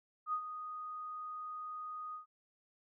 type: tone with ADSR envelope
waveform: sine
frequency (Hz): 1242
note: D#6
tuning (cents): -3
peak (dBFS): -31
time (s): 0.26-2.26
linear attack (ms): 69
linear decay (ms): 77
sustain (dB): -10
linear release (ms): 120
effects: none